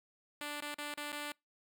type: tone with dropouts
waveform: 5% pulse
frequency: 293.7 Hz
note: D4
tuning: in tune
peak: -28 dBFS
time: 0.41-1.32 s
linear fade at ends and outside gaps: 2 ms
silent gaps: 0.605-0.622 / 0.744-0.784 / 0.94-0.975 / 1.12-1.127 s
effects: noise-tail reverb RT60 0.2 s tail -26 dB re dry